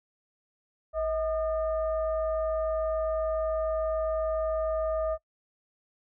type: tone with frequency modulation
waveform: sine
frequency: 636 Hz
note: D#5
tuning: 38 cents sharp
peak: -26 dBFS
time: 0.93-5.18 s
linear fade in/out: 50 ms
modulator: 581 Hz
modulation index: 0.53
effects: noise-tail reverb RT60 0.1 s tail -20 dB re dry